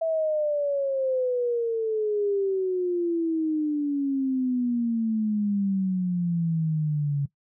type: exponential sweep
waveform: sine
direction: down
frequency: 658 to 140 Hz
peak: -22 dBFS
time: 0.01-7.26 s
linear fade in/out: 10 ms
effects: noise-tail reverb RT60 0.1 s tail -18 dB re dry